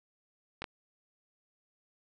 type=clicks; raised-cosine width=0.3 ms; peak=-21 dBFS; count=2; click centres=0.62 / 0.642 s; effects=none